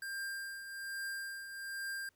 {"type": "tone with tremolo", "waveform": "square", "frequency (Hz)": 1594, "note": "G6", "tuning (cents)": 28, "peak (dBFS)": -38, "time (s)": [0.02, 2.09], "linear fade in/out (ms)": 2, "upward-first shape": "triangle", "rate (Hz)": 1.2, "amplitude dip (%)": 60, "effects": ["pink hiss -75 dBFS RMS until 2.15 s"]}